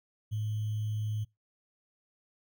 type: tone with sample-and-hold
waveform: sine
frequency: 107.2 Hz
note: A2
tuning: 45 cents flat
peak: -30 dBFS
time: 0.31-1.25 s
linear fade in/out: 20 ms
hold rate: 3150 Hz
effects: noise-tail reverb RT60 0.2 s tail -23 dB re dry